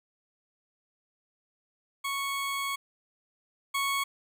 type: tone pair in turn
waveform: 20% pulse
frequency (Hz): 1107 / 1107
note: C#6 / C#6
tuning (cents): -3 / -3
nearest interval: unison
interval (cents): 0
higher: neither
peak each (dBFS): -25 / -22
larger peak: second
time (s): 2.04-2.76 / 3.74-4.04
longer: first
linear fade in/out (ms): 10
effects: none